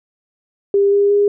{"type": "tone with pitch steps", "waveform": "sine", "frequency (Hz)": [399.9, 403.8, 407.8], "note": ["G4", "G#4", "G#4"], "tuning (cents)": [35, -49, -32], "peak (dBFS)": -10, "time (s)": [0.74, 1.28], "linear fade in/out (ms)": 2, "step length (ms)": 180, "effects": []}